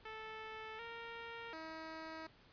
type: tone with pitch steps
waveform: 10% pulse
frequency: 438.4 / 463.4 / 319.8 Hz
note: A4 / A#4 / D#4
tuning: -6 / -10 / +48 cents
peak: -38 dBFS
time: 0.05-2.27 s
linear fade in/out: 5 ms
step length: 740 ms
effects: pink hiss -65 dBFS RMS until 2.52 s + resampled to 11025 Hz